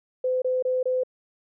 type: tone bursts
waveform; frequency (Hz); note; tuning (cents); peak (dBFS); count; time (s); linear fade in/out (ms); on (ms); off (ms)
sine; 510; C5; -44; -21; 4; 0.24-1.035; 5; 180; 25
effects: none